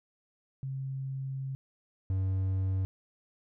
sine / triangle tone pair in turn, 134.2 / 94.89 Hz, C3 / F#2, +44 / +44 cents, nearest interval tritone, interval 600 cents, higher first, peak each -33 / -25 dBFS, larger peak second, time 0.63-1.55 / 2.1-2.85 s, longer first, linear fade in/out 0 ms, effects none

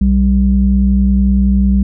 sine tone pair together, 61.74 / 196.01 Hz, B1 / G3, 0 / 0 cents, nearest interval octave + minor sixth, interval 2000 cents, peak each -10 dBFS, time 0.01-1.83 s, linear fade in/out 5 ms, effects tanh soft clip ceiling 0 dBFS

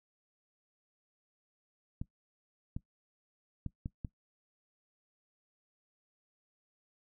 clicks, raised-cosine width 5 ms, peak -25 dBFS, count 5, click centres 2.015 / 2.765 / 3.663 / 3.859 / 4.048 s, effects noise-tail reverb RT60 0.1 s tail -19 dB re dry

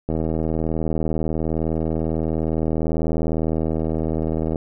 click train, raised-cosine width 2 ms, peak -10 dBFS, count 358, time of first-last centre 0.09-4.558 s, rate 79.9 Hz, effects none

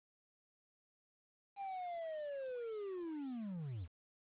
triangle linear sweep, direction down, 807 to 74.1 Hz, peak -39 dBFS, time 1.56-3.88 s, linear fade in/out 50 ms, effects resampled to 8000 Hz + 11-bit

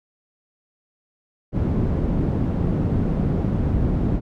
white low-pass noise, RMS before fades -21 dBFS, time 1.52-4.21 s, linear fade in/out 50 ms, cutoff 200 Hz, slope 12 dB/octave, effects none

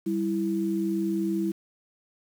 sine tone pair together, 196 / 329.6 Hz, G3 / E4, 0 / 0 cents, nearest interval major sixth, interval 900 cents, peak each -28 / -26 dBFS, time 0.06-1.52 s, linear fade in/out 10 ms, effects 8-bit

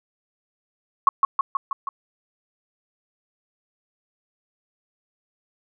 sine tone with echo, 1100 Hz, C#6, 14 cents flat, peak -10 dBFS, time 1.07-1.09 s, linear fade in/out 2 ms, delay 160 ms, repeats 5, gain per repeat -3 dB, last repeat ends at 1.89 s, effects none

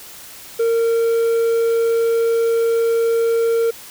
triangle tone, 460 Hz, A#4, 23 cents flat, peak -12 dBFS, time 0.59-3.71 s, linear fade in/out 10 ms, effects white hiss -38 dBFS RMS until 3.9 s

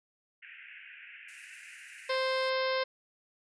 white band-pass noise, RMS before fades -50 dBFS, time 0.42-2.16 s, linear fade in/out 10 ms, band 1500 to 2800 Hz, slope 96 dB/octave
violet noise with tremolo, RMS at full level -48 dBFS, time 1.28-2.5 s, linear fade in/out 10 ms, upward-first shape triangle, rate 20 Hz, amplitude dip 25%
harmonic tone, 523.3 Hz, C5, in tune, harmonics 1 / 2 / 3 / 4 / 5 / 6 / 7 / 8 / 9 / 10, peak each -30 / -35 / -38 / -38 / -44 / -44 / -43 / -43 / -47 / -44 dBFS, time 2.09-2.84 s, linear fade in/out 10 ms
effects resampled to 22050 Hz

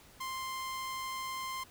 sawtooth tone, 1048 Hz, C6, 2 cents sharp, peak -33 dBFS, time 0.2-1.64 s, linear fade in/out 10 ms, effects pink hiss -58 dBFS RMS until 1.7 s

